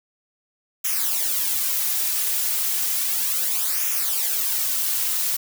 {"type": "noise with flanger", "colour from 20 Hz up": "blue", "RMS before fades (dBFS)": -23, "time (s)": [0.84, 5.37], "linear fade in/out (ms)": 10, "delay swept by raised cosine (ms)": [0.23, 3.83], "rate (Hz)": 0.33, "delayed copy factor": -0.7, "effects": []}